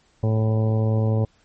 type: harmonic tone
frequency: 110 Hz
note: A2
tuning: in tune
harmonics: 1 / 2 / 3 / 4 / 5 / 6 / 7 / 8 / 9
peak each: -18 / -27 / -34 / -30 / -30 / -43 / -38 / -46 / -43 dBFS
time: 0.23-1.25 s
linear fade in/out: 5 ms
effects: pink hiss -61 dBFS RMS until 1.44 s + MP3 32 kbps